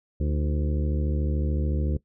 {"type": "harmonic tone with a mistuned harmonic", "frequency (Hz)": 73.7, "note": "D2", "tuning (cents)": 7, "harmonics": [1, 2, 3, 4, 5, 6, 7], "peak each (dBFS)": [-24, -30, -34, -36, -38, -40, -41], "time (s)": [0.2, 1.97], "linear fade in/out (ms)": 5, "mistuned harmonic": 4, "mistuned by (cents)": 79, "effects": ["noise-tail reverb RT60 0.1 s tail -19 dB re dry"]}